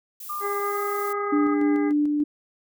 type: noise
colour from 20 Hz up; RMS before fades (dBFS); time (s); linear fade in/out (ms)
violet; -38; 0.2-1.13; 5
type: tone with pitch glide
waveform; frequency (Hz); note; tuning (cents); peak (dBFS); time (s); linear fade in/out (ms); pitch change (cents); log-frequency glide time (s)
sine; 1200 to 1248.8; D6 to D#6; +37 to +6; -28; 0.29-1.55; 10; +69; 0.59-0.8
type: harmonic tone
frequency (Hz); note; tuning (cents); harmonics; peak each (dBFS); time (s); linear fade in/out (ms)
405.8; G#4; -40; 1 / 2 / 3 / 4 / 5; -27 / -35 / -38 / -41 / -38; 0.4-1.93; 50
type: tone with tremolo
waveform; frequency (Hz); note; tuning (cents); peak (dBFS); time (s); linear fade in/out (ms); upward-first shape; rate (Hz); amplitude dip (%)
sine; 295.3; D4; +10; -18; 1.32-2.24; 10; square; 3.4; 25
effects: none